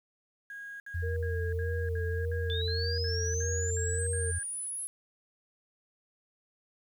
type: tone bursts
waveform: sine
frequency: 1639 Hz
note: G#6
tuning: 23 cents flat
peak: -40 dBFS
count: 11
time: 0.5-4.43 s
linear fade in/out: 2 ms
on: 300 ms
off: 63 ms
type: tone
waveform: sine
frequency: 84.6 Hz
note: E2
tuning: 45 cents sharp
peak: -30 dBFS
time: 0.94-4.39 s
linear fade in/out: 10 ms
type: tone with vibrato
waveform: sine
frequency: 458.9 Hz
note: A#4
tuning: 27 cents flat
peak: -35 dBFS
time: 1.02-4.32 s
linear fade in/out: 20 ms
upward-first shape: sine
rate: 1.7 Hz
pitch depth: 53 cents each way
type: linear sweep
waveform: sine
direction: up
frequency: 3479 to 10790 Hz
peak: -34 dBFS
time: 2.5-4.87 s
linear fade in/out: 0 ms
effects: 10-bit